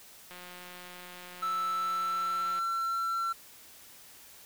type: click train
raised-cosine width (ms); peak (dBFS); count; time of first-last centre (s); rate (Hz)
0.3; -31; 409; 0.31-2.589; 179
type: tone with pitch glide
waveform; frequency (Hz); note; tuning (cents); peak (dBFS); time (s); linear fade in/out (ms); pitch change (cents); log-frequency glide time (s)
triangle; 1318.5 to 1350.9; E6 to E6; 0 to +42; -27; 1.42-3.33; 10; +42; 1.69-2.67
effects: white hiss -53 dBFS RMS until 4.45 s